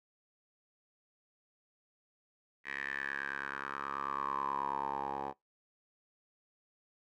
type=tone with band-pass filter sweep; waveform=10% pulse; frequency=69.3 Hz; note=C#2; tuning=in tune; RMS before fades=-38 dBFS; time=2.64-5.34 s; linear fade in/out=50 ms; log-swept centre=2000 to 750 Hz; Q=7.4; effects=noise-tail reverb RT60 0.2 s tail -25 dB re dry